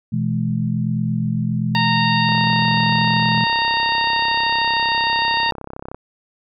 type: chord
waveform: sine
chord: E major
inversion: second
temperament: equal with one note detuned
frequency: 123.47 / 164.81 / 212.8 Hz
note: B2 / E3 / G#3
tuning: 0 / 0 / +42 cents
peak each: -22 dBFS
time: 0.12-3.45 s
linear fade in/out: 10 ms
type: harmonic tone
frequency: 925 Hz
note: A#5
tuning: 14 cents flat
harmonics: 1 / 2 / 3 / 4 / 5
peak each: -19 / -22 / -24 / -25 / -26 dBFS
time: 1.75-5.51 s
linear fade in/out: 0 ms
type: click train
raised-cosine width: 1 ms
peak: -18 dBFS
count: 122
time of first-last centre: 2.29-5.946 s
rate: 33.1 Hz
effects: none